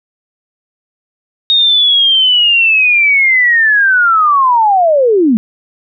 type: linear sweep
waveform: sine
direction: down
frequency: 3729 to 206.3 Hz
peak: -6 dBFS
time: 1.5-5.37 s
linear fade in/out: 0 ms
effects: none